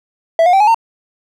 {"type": "tone with pitch steps", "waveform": "triangle", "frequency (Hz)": [660, 715.6, 775.9, 841.2, 912.1], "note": ["E5", "F5", "G5", "G#5", "A#5"], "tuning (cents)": [2, 42, -18, 22, -38], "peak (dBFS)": -5, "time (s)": [0.39, 0.745], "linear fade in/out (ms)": 2, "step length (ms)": 71, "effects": []}